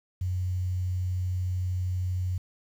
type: tone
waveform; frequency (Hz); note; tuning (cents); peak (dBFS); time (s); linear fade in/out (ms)
sine; 91.3; F#2; -23; -26; 0.21-2.38; 5
effects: 9-bit

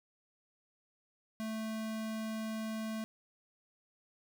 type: tone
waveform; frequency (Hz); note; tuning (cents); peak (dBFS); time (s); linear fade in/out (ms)
square; 220; A3; 0; -37; 1.4-3.04; 0
effects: none

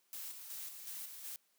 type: noise with tremolo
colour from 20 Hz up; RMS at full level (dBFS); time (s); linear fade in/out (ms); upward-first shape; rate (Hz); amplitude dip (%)
blue; -45; 0.13-1.36; 0; square; 2.7; 45
effects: white hiss -75 dBFS RMS until 1.58 s + high-pass 200 Hz 12 dB/octave

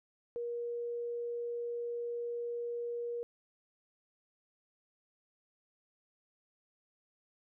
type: tone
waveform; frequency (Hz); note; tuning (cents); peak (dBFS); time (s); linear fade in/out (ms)
sine; 474.9; A#4; +32; -35; 0.36-3.23; 0
effects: none

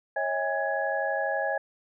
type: tone cluster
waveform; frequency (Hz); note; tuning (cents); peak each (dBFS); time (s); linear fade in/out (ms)
sine; 549 / 641 / 814 / 1676; C#5 / E5 / G#5 / G#6; -17 / -49 / -35 / +15; -31; 0.16-1.58; 5
effects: none

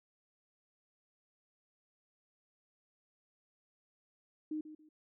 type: tone with echo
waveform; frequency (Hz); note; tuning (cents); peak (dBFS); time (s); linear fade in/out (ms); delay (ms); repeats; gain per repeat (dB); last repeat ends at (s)
sine; 308.1; D#4; -17; -35; 4.51-4.61; 5; 140; 2; -12; 4.89
effects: none

